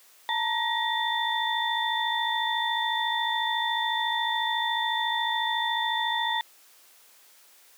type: tone cluster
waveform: sine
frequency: 887 / 941 / 1894 / 3542 Hz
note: A5 / A#5 / A#6 / A7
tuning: +14 / +16 / +27 / +11 cents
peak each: -30 dBFS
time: 0.29-6.41 s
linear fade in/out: 0 ms
effects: white hiss -56 dBFS RMS until 7.77 s + high-pass 400 Hz 12 dB/octave